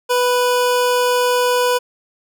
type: tone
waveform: 25% pulse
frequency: 493.9 Hz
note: B4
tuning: in tune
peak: -10 dBFS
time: 0.09-1.79 s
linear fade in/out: 20 ms
effects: none